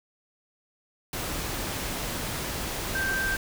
sine tone in noise, 1568 Hz, G6, in tune, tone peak -26 dBFS, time 2.95-3.36 s, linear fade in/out 2 ms, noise pink, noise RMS -32 dBFS, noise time 1.13-3.37 s, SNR +3 dB, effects none

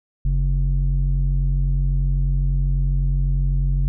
square tone with low-pass filter, 45.93 Hz, F#1, 12 cents flat, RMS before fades -19 dBFS, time 0.25-3.88 s, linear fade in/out 0 ms, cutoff 120 Hz, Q 2.5, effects none

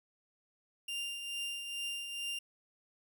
40% pulse tone with tremolo, 2794 Hz, F7, in tune, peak -34 dBFS, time 0.88-2.39 s, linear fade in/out 5 ms, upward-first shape triangle, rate 2.3 Hz, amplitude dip 50%, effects none

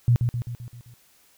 sine tone with echo, 120 Hz, B2, 49 cents flat, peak -14 dBFS, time 0.08-0.16 s, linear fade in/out 0 ms, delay 130 ms, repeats 6, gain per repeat -5 dB, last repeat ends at 0.94 s, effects white hiss -59 dBFS RMS until 1.37 s

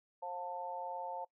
harmonic tone, 177.7 Hz, F3, 30 cents sharp, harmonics 3 / 4 / 5, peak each -45 / -45 / -41 dBFS, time 0.22-1.25 s, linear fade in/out 10 ms, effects noise-tail reverb RT60 0.1 s tail -22 dB re dry

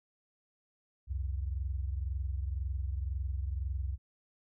sine tone pair together, 65.36 / 87.31 Hz, C2 / F2, -1 / 0 cents, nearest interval perfect fourth, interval 501 cents, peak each -33 / -38 dBFS, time 1.07-3.98 s, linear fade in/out 50 ms, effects none

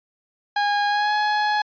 30% pulse tone with pitch glide, 820 to 841.1 Hz, G#5 to G#5, -22 to +22 cents, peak -16 dBFS, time 0.56-1.62 s, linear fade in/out 5 ms, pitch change +44 cents, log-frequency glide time 0.88-1.13 s, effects resampled to 11025 Hz

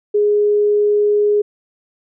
sine tone, 415.3 Hz, G#4, in tune, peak -11 dBFS, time 0.14-1.42 s, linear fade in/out 10 ms, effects none

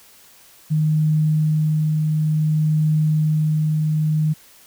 sine tone with tremolo, 154.5 Hz, D#3, 12 cents flat, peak -14 dBFS, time 0.7-4.34 s, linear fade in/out 20 ms, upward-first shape triangle, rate 0.56 Hz, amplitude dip 25%, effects white hiss -49 dBFS RMS until 4.66 s

